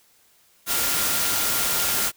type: tone in noise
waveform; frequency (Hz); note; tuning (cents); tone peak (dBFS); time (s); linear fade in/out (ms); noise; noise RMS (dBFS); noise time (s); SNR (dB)
sine; 1396.9; F6; 0; -34; 0.66-2.12; 50; white; -23; 0.66-2.12; -14
effects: white hiss -59 dBFS RMS until 2.16 s